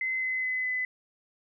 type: tone with pitch steps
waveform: sine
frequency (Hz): 2051 / 2038 / 2025 / 2012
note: C7 / C7 / B6 / B6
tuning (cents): -35 / -46 / +43 / +32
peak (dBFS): -27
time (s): 0.01-0.85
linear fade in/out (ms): 2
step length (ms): 210
effects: none